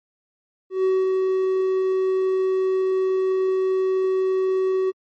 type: tone with ADSR envelope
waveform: triangle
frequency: 377.3 Hz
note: F#4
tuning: 34 cents sharp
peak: -14 dBFS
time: 0.7-4.92 s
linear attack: 140 ms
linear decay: 270 ms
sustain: -2 dB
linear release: 29 ms
effects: MP3 32 kbps

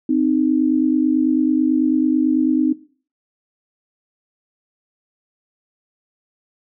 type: tone pair together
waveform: sine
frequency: 259.5 / 308.6 Hz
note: C4 / D#4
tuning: -14 / -14 cents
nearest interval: minor third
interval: 300 cents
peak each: -17 dBFS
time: 0.09-2.73 s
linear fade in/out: 5 ms
effects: noise-tail reverb RT60 0.4 s tail -17 dB re dry

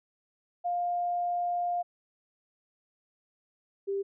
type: tone pair in turn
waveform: sine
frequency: 704 / 395.1 Hz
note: F5 / G4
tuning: +14 / +14 cents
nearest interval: minor seventh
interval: 1000 cents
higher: first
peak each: -27 / -28 dBFS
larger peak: first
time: 0.64-1.83 / 3.87-4.03 s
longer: first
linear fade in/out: 20 ms
effects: none

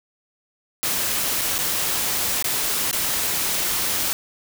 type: noise with dropouts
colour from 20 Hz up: white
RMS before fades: -23 dBFS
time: 0.83-4.13 s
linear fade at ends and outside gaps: 0 ms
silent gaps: 1.412-1.416 / 1.581-1.588 / 2.425-2.443 / 2.912-2.929 s
effects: none

